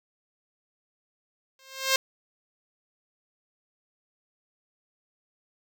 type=tone with exponential growth; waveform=5% pulse; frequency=531 Hz; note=C5; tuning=25 cents sharp; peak=-6 dBFS; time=1.59-1.96 s; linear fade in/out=2 ms; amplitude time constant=79 ms; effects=none